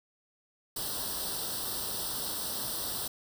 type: noise with comb filter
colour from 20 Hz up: white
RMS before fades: -35 dBFS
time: 0.76-3.08 s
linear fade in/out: 5 ms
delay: 0.22 ms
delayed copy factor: +0.85
effects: none